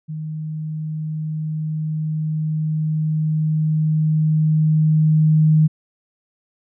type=tone with level ramp; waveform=sine; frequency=155.56 Hz; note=D#3; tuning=in tune; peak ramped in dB=-25 to -10 dBFS; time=0.08-5.68 s; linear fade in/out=20 ms; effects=none